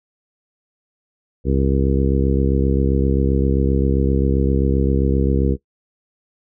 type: harmonic tone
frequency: 67.6 Hz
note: C#2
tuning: 43 cents flat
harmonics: 1 / 2 / 3 / 4 / 5 / 6 / 7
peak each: -18 / -21 / -23 / -24 / -25 / -26 / -26 dBFS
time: 1.44-5.57 s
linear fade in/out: 50 ms
effects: noise-tail reverb RT60 0.1 s tail -18 dB re dry